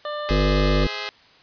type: tone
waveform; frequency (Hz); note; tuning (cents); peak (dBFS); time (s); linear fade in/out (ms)
25% pulse; 595; D5; +22; -23; 0.05-0.84; 2
type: chord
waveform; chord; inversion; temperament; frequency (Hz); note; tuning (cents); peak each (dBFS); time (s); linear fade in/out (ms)
5% pulse; Ab augmented; none; just; 415.3 / 519.1 / 648.9; Ab4 / C5 / E5; 0 / -14 / -27; -19 / -22 / -23; 0.29-1.09; 0
type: harmonic tone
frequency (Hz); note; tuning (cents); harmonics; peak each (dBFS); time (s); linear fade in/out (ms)
50.3; G1; +45; 1 / 3 / 5 / 7 / 9 / 10; -19 / -24 / -26 / -27 / -29 / -29; 0.3-0.87; 5
effects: white hiss -52 dBFS RMS until 1.42 s + resampled to 11025 Hz